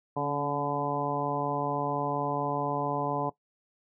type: harmonic tone with a mistuned harmonic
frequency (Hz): 144.3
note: D3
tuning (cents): -30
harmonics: 1 / 2 / 3 / 4 / 5 / 6 / 7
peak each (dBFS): -35 / -35 / -35 / -35 / -35 / -35 / -35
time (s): 0.16-3.3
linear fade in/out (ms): 10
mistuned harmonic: 2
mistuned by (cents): -33
effects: noise-tail reverb RT60 0.1 s tail -17 dB re dry